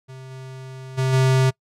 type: tone with level steps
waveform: square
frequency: 131.2 Hz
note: C3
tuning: 5 cents sharp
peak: -37 / -35 / -19 / -15 dBFS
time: 0.08-1.51 s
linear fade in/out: 20 ms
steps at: 0.3 / 0.97 / 1.12 s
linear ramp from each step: 20 ms
effects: noise-tail reverb RT60 0.1 s tail -24 dB re dry + low-pass 9000 Hz 12 dB/octave